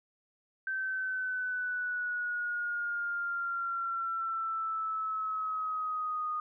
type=exponential sweep; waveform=sine; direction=down; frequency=1550 to 1232 Hz; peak=-31 dBFS; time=0.67-6.4 s; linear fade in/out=2 ms; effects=none